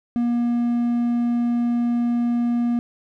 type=tone; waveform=triangle; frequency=238.4 Hz; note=A#3; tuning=39 cents sharp; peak=-16 dBFS; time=0.16-2.79 s; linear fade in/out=0 ms; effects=none